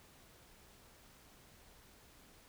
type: silence
effects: pink hiss -62 dBFS RMS until 2.48 s